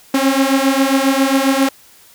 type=beating tone pair; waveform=sawtooth; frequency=266.7 / 274.1 Hz; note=C4 / C#4; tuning=+33 / -19 cents; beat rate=7.4 Hz; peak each=-11 dBFS; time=0.14-1.69 s; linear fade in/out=5 ms; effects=white hiss -46 dBFS RMS until 2.14 s